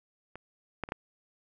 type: clicks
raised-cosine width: 0.5 ms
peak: -28 / -17 / -27 / -16 dBFS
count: 4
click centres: 0.356 / 0.837 / 0.889 / 0.921 s
effects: none